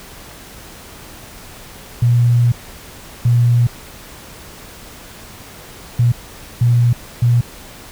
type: tone bursts at uneven times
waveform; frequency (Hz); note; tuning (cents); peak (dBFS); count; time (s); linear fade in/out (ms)
sine; 120; B2; -49; -9; 5; 2.02-2.52 / 3.25-3.67 / 5.99-6.12 / 6.61-6.93 / 7.22-7.41; 5
effects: pink hiss -37 dBFS RMS until 7.91 s